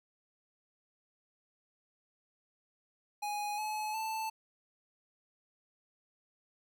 square tone with pitch steps, 830 / 855.3 / 881.4 Hz, G#5 / A5 / A5, -1 / -49 / +3 cents, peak -35 dBFS, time 3.22-4.3 s, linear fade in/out 10 ms, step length 360 ms, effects none

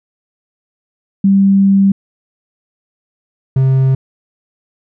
sine / triangle tone pair in turn, 196 / 132.66 Hz, G3 / C3, 0 / +24 cents, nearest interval perfect fifth, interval 676 cents, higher first, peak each -6 dBFS, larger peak neither, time 1.24-1.92 / 3.56-3.95 s, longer first, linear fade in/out 5 ms, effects none

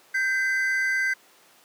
triangle tone pair together, 1568 / 2032 Hz, G6 / B6, 0 / +49 cents, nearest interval major third, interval 449 cents, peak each -22 / -24 dBFS, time 0.14-1.14 s, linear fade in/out 10 ms, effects pink hiss -55 dBFS RMS until 1.64 s + high-pass 400 Hz 12 dB/octave

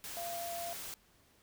sine tone in noise, 687 Hz, F5, 29 cents flat, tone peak -39 dBFS, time 0.17-0.73 s, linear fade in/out 0 ms, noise white, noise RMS -44 dBFS, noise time 0.04-0.94 s, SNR +2 dB, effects pink hiss -67 dBFS RMS until 1.42 s

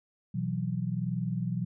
sine chord, B suspended fourth, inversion none, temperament equal, 123.47 / 164.81 / 185 Hz, B2 / E3 / F#3, 0 / 0 / 0 cents, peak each -33 dBFS, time 0.34-1.65 s, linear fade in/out 10 ms, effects none

